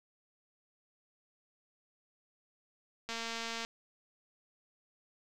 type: click train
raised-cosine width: 0.2 ms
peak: -22 dBFS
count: 129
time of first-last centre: 3.09-3.649 s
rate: 229 Hz
effects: 10-bit